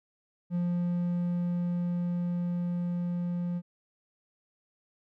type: tone with level ramp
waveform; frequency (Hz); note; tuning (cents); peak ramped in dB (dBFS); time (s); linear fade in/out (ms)
triangle; 175.2; F3; +6; -24 to -27; 0.5-3.62; 50
effects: none